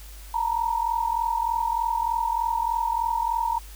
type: tone pair together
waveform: sine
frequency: 908.7 / 952 Hz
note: A#5 / A#5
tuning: -44 / +36 cents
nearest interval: minor second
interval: 80 cents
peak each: -25 dBFS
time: 0.34-3.59 s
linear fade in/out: 5 ms
effects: added 50 Hz sine -40 dBFS peak until 3.75 s + white hiss -48 dBFS RMS until 3.75 s